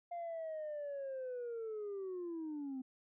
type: linear sweep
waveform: sine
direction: down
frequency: 699 to 254.7 Hz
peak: -38 dBFS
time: 0.11-2.82 s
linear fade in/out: 10 ms
effects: tanh soft clip ceiling -38 dBFS